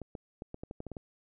clicks, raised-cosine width 2 ms, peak -27 dBFS, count 10, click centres 0.017 / 0.152 / 0.421 / 0.544 / 0.635 / 0.711 / 0.804 / 0.867 / 0.917 / 0.968 s, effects none

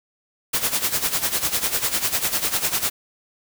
white noise with tremolo, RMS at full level -20 dBFS, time 0.53-2.9 s, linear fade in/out 10 ms, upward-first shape sine, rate 10 Hz, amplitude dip 75%, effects none

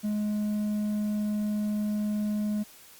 sine tone with hard clipping, 210 Hz, G#3, 19 cents sharp, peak -27 dBFS, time 0.03-2.64 s, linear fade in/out 20 ms, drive 3 dB, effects white hiss -52 dBFS RMS until 2.99 s + Opus 48 kbps

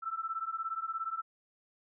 sine beating tone pair, 1318.5 / 1335.5 Hz, E6 / E6, 0 / +22 cents, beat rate 17 Hz, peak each -37 / -37 dBFS, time 0.02-1.22 s, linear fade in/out 20 ms, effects none

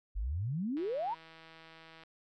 sine exponential sweep, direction up, 44 to 1000 Hz, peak -32 dBFS, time 0.15-1.15 s, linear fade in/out 20 ms
click train, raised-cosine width 0.3 ms, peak -38 dBFS, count 206, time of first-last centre 0.77-2.035 s, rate 162 Hz
effects none

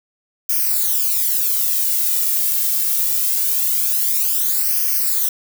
violet noise with flanger, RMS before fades -18 dBFS, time 0.49-5.29 s, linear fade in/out 5 ms, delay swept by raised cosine 0.26 to 2.06 ms, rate 0.23 Hz, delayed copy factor -0.95, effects none

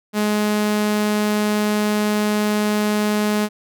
sawtooth tone, 210.2 Hz, G#3, 21 cents sharp, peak -13 dBFS, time 0.13-3.49 s, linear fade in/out 50 ms, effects none

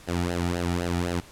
sawtooth tone with flanger, 87.31 Hz, F2, in tune, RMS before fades -27 dBFS, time 0.07-1.21 s, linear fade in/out 20 ms, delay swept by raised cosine 0.85 to 1.95 ms, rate 3.9 Hz, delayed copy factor -0.8, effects pink hiss -49 dBFS RMS until 1.31 s + low-pass 11000 Hz 12 dB/octave

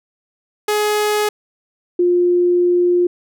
sawtooth / sine tone pair in turn, 420.4 / 353.5 Hz, G#4 / F4, +21 / +21 cents, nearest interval minor third, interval 300 cents, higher first, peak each -11 dBFS, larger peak neither, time 0.68-1.29 / 1.99-3.07 s, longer second, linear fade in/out 5 ms, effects none

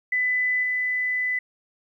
sine tone with level steps, 2000 Hz, B6, 21 cents sharp, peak -20 / -22 dBFS, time 0.12-1.39 s, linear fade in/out 5 ms, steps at 0.63 s, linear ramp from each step 2 ms, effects 10-bit

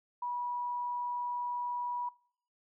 sine tone, 973 Hz, B5, 26 cents flat, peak -33 dBFS, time 0.22-2.09 s, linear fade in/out 5 ms, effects noise-tail reverb RT60 0.6 s tail -24 dB re dry

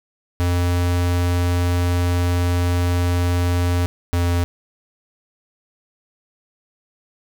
square tone pair in turn, 88.1 / 87.04 Hz, F2 / F2, +16 / -5 cents, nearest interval unison, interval 21 cents, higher first, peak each -17 dBFS, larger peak neither, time 0.4-3.86 / 4.13-4.44 s, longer first, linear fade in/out 0 ms, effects none

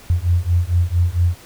sine beating tone pair, 85.2 / 89.6 Hz, F2 / F2, -42 / +45 cents, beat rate 4.4 Hz, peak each -17 dBFS, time 0.1-1.35 s, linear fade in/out 0 ms, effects pink hiss -43 dBFS RMS until 1.45 s

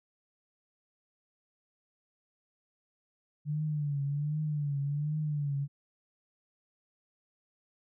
sine tone with vibrato, 146.83 Hz, D3, in tune, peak -29 dBFS, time 3.45-5.68 s, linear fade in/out 50 ms, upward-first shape triangle, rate 1.3 Hz, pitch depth 93 cents each way, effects none

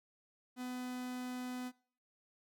45% pulse tone, 250.6 Hz, B3, 25 cents sharp, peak -40 dBFS, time 0.56-1.72 s, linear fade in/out 50 ms, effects noise-tail reverb RT60 0.5 s tail -23 dB re dry

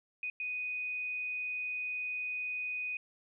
sine tone bursts at uneven times, 2489 Hz, D#7, in tune, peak -34 dBFS, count 2, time 0.23-0.3 / 0.4-2.97 s, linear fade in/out 2 ms, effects none

